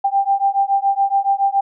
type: beating tone pair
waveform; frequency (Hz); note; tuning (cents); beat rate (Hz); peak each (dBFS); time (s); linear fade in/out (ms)
sine; 787 / 794.1; G5 / G5; +7 / +22; 7.1; -17; 0.04-1.61; 10
effects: none